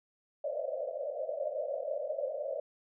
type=band-pass noise; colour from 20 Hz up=pink; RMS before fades=-36 dBFS; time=0.44-2.6 s; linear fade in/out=5 ms; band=520 to 640 Hz; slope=96 dB/octave; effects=none